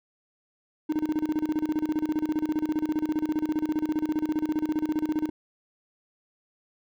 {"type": "tone with tremolo", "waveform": "triangle", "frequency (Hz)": 307.5, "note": "D#4", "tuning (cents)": -20, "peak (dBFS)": -20, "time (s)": [0.89, 5.3], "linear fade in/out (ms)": 10, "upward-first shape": "square", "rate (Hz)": 15, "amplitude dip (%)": 80, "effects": []}